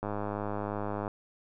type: click train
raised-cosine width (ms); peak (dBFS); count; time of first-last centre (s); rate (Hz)
1; -20; 109; 0.03-1.079; 103
effects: none